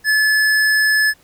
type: tone with tanh clipping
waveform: sine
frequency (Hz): 1725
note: A6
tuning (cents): -35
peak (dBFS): -14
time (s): 0.04-1.14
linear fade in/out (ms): 50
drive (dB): 17
effects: pink hiss -53 dBFS RMS until 1.23 s